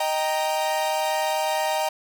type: chord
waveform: 45% pulse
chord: Eb major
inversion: none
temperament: equal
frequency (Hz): 622.3 / 784 / 932.3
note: Eb5 / G5 / Bb5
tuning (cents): 0 / 0 / 0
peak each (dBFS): -26 / -27 / -27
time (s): 0-1.89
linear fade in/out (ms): 5
effects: none